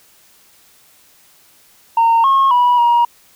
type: tone with pitch steps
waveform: sine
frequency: 918 / 1084 / 976 / 950 Hz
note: A#5 / C#6 / B5 / A#5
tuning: -27 / -39 / -21 / +33 cents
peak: -7 dBFS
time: 1.97-3.05 s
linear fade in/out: 5 ms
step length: 270 ms
effects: tanh soft clip ceiling -7 dBFS + white hiss -50 dBFS RMS until 3.35 s